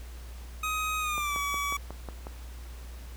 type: tone with pitch glide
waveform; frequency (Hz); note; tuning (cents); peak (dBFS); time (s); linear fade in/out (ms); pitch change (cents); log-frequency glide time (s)
25% pulse; 1257 to 1139.4; D#6 to C#6; +17 to +47; -25; 0.63-1.77; 5; -170; 0.99-1.38
type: click train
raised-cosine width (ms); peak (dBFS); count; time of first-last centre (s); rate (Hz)
1; -25; 7; 1.18-2.269; 5.51
effects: added 60 Hz sine -40 dBFS peak until 3.16 s + pink hiss -52 dBFS RMS until 3.16 s